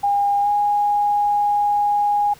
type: tone with pitch glide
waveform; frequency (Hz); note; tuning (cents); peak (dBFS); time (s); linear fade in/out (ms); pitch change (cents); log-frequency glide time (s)
sine; 809 to 823.1; G#5 to G#5; -46 to -16; -15; 0.03-2.34; 10; +30; 0.42-0.48
effects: pink hiss -47 dBFS RMS until 2.39 s